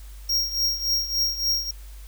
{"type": "tone with tremolo", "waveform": "square", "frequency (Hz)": 5588, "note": "F8", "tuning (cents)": 0, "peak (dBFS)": -19, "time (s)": [0.29, 1.71], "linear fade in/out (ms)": 5, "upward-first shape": "triangle", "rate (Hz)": 3.5, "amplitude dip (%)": 80, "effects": ["added 50 Hz sine -38 dBFS peak until 2.07 s", "white hiss -52 dBFS RMS until 2.07 s"]}